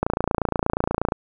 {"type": "click train", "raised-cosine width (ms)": 1, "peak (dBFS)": -6, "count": 32, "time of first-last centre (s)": [0.03, 1.122], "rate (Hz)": 28.4, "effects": []}